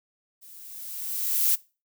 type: noise with level ramp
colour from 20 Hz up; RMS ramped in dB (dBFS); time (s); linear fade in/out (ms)
violet; -49 to -20; 0.41-1.56; 20
effects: noise-tail reverb RT60 0.3 s tail -21 dB re dry